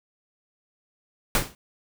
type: noise with exponential decay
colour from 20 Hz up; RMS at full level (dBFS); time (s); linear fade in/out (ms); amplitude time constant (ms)
pink; -17; 1.35-1.55; 1; 43
effects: none